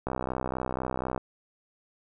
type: click train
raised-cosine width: 1 ms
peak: -16 dBFS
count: 72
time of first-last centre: 0.07-1.178 s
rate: 64.1 Hz
effects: none